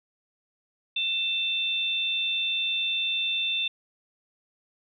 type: tone pair together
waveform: sine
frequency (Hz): 2671 / 3571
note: E7 / A7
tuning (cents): +22 / +25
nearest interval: perfect fourth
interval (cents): 503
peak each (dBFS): -29 / -26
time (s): 0.96-3.68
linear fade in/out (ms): 5
effects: none